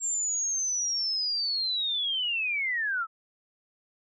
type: linear sweep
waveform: sine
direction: down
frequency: 7459 to 1278 Hz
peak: -26 dBFS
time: 0-3.07 s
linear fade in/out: 50 ms
effects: none